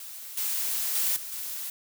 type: noise with level steps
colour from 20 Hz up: blue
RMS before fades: -41 / -29 / -26 / -38 / -35 dBFS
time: 0-1.7 s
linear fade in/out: 2 ms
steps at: 0.37 / 0.95 / 1.16 / 1.32 s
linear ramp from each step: 5 ms
effects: none